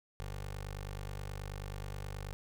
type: tone with notch filter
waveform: 15% pulse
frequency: 49.36 Hz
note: G1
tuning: 13 cents sharp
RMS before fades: -42 dBFS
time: 0.2-2.33 s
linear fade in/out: 0 ms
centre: 220 Hz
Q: 1.1
effects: none